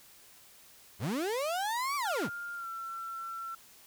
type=linear two-way sweep; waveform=35% pulse; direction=up then down; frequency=75.2 to 1175 to 75.2 Hz; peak=-29 dBFS; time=0.99-2.3 s; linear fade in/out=50 ms; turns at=1.96 s
type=tone with pitch glide; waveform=sine; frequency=1404 to 1348.4 Hz; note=F6 to E6; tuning=+9 to +39 cents; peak=-37 dBFS; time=2.05-3.55 s; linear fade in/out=5 ms; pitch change=-70 cents; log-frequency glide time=2.55-2.68 s
effects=white hiss -57 dBFS RMS until 3.86 s